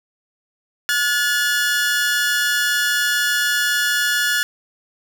sawtooth tone pair together, 1443 / 1716 Hz, F#6 / A6, -44 / -44 cents, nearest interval minor third, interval 300 cents, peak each -16 dBFS, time 0.89-4.43 s, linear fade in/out 0 ms, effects none

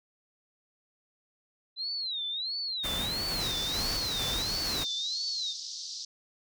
sine tone with vibrato, 3974 Hz, B7, 10 cents sharp, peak -31 dBFS, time 1.76-5.55 s, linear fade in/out 50 ms, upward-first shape sine, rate 1.5 Hz, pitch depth 210 cents each way
pink noise with tremolo, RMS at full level -35 dBFS, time 2.83-4.85 s, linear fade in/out 20 ms, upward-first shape square, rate 2.2 Hz, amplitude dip 25%
white band-pass noise, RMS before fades -40 dBFS, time 3.4-6.05 s, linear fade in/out 5 ms, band 4000 to 5900 Hz, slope 48 dB/octave
effects none

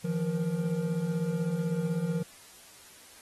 triangle tone cluster, 156.5 / 172.5 / 471.5 Hz, D#3 / F3 / A#4, +10 / -21 / +20 cents, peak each -32 / -27 / -34 dBFS, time 0.04-2.23 s, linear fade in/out 10 ms, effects white hiss -53 dBFS RMS until 3.21 s + AAC 32 kbps

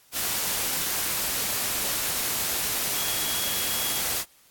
sine tone in noise, 3324 Hz, G#7, 1 cent sharp, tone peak -34 dBFS, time 2.94-4.03 s, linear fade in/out 50 ms, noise white, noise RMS -27 dBFS, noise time 0.12-4.25 s, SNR -10 dB, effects white hiss -58 dBFS RMS until 4.5 s + AAC 64 kbps

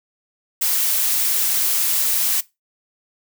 blue noise, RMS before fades -19 dBFS, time 0.61-2.41 s, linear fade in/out 10 ms, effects noise-tail reverb RT60 0.2 s tail -19 dB re dry

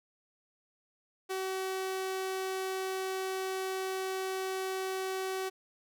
sawtooth tone, 379 Hz, F#4, 42 cents sharp, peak -29 dBFS, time 1.29-5.5 s, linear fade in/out 20 ms, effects none

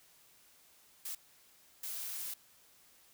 blue noise bursts at uneven times, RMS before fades -41 dBFS, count 2, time 1.05-1.15 / 1.83-2.34 s, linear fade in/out 5 ms, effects white hiss -64 dBFS RMS until 3.13 s

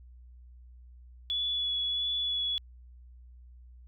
sine tone with vibrato, 3408 Hz, G#7, 44 cents sharp, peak -28 dBFS, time 1.3-2.58 s, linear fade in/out 0 ms, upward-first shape sine, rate 1.5 Hz, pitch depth 12 cents each way, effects added 61 Hz sine -49 dBFS peak until 3.87 s

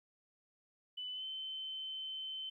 sine tone with pitch glide, 2996 to 3073 Hz, F#7 to G7, +21 to -35 cents, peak -40 dBFS, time 0.97-2.5 s, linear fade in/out 10 ms, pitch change +44 cents, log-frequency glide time 1.12-1.24 s, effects 13-bit

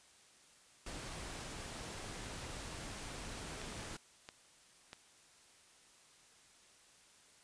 pink noise, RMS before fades -46 dBFS, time 0.86-3.97 s, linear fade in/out 5 ms
clicks, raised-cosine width 0.2 ms, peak -30 dBFS, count 3, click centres 3.616 / 4.289 / 4.931 s
effects white hiss -64 dBFS RMS until 7.43 s + resampled to 22050 Hz

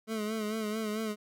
25% pulse tone with vibrato, 216.2 Hz, A3, 30 cents flat, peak -28 dBFS, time 0.07-1.16 s, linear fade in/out 50 ms, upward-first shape sine, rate 4.5 Hz, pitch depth 55 cents each way, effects none

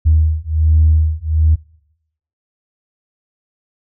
sine beating tone pair, 77.9 / 79.2 Hz, D#2 / D#2, +3 / +31 cents, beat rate 1.3 Hz, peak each -12 dBFS, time 0.05-1.56 s, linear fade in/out 20 ms, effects noise-tail reverb RT60 0.8 s tail -24 dB re dry + tanh soft clip ceiling -2 dBFS

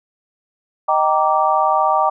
sine chord, Eb major seventh, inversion none, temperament just, 622.3 / 777.8 / 933.4 / 1166.7 Hz, Eb5 / G5 / Bb5 / D6, 0 / -14 / +2 / -12 cents, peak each -20 / -17 / -19 / -18 dBFS, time 0.88-2.1 s, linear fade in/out 10 ms, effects none

